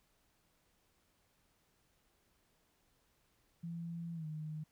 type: tone with pitch glide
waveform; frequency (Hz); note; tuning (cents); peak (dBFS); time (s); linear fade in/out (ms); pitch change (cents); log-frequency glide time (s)
sine; 168.5 to 154.52; E3 to D#3; +38 to -12; -40; 3.63-4.64; 10; -150; 4.14-4.26
effects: pink hiss -75 dBFS RMS until 4.71 s